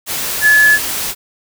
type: tone in noise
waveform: sine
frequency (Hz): 1714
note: A6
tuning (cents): -46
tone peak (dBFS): -6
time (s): 0.41-0.79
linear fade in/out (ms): 50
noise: white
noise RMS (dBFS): -20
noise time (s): 0.06-1.15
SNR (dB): +11
effects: none